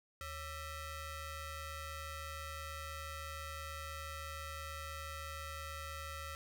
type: ring-modulated tone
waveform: sawtooth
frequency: 629 Hz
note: D#5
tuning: 19 cents sharp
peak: -36 dBFS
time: 0.21-6.35 s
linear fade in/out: 0 ms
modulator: 706 Hz
effects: none